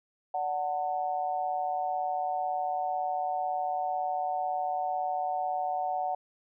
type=tone with amplitude modulation; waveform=sine; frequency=741 Hz; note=F#5; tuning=2 cents sharp; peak=-24 dBFS; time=0.34-6.15 s; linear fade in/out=5 ms; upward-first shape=sine; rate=158 Hz; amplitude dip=85%; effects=none